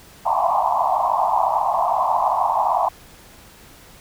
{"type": "band-pass noise", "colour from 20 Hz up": "pink", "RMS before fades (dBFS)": -19, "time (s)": [0.25, 2.89], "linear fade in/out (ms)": 10, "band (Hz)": [660, 1100], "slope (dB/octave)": 96, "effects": ["pink hiss -46 dBFS RMS until 4 s"]}